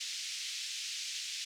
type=band-pass noise; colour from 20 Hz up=white; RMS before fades=-40 dBFS; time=0-1.45 s; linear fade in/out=10 ms; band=2400 to 6300 Hz; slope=24 dB/octave; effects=none